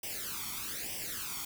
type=noise with flanger; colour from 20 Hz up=white; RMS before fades=-39 dBFS; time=0.03-1.45 s; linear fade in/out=5 ms; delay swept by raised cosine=0.36 to 0.9 ms; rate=1.1 Hz; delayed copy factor=+0.8; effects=none